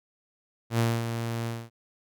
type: tone with ADSR envelope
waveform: sawtooth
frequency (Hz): 115.9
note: A#2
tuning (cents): -10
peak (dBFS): -17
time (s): 0.7-1.7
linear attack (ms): 89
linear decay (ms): 240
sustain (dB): -8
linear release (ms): 230
effects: none